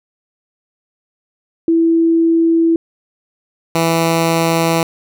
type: tone pair in turn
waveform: sine / 10% pulse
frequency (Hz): 330.4 / 165.2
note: E4 / E3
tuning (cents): +4 / +4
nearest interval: octave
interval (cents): 1200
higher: first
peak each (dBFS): -9 / -4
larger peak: second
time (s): 1.68-2.76 / 3.75-4.83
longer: neither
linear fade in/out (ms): 2
effects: none